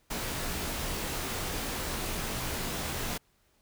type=noise with comb filter; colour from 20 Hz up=pink; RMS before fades=-34 dBFS; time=0.1-3.18 s; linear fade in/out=10 ms; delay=20 ms; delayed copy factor=-0.55; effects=pink hiss -69 dBFS RMS until 3.61 s